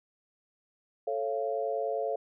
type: chord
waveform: sine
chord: A augmented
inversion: none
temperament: just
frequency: 440 / 550 / 687.5 Hz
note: A4 / C#5 / E#5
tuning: 0 / -14 / -27 cents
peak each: -33 dBFS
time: 1.07-2.16 s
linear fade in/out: 5 ms
effects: none